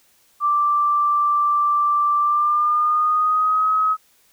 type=tone with pitch glide; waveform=sine; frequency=1174.7 to 1273.6 Hz; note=D6 to D#6; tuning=0 to +40 cents; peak=-15 dBFS; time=0.4-3.97 s; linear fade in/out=50 ms; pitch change=+140 cents; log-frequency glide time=2.2-3.7 s; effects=white hiss -58 dBFS RMS until 4.32 s